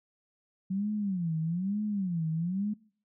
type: tone with vibrato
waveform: sine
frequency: 183.6 Hz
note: F#3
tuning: 13 cents flat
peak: -28 dBFS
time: 0.7-2.74 s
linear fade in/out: 10 ms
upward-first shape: sine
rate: 1.1 Hz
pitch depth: 250 cents each way
effects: noise-tail reverb RT60 0.5 s tail -22 dB re dry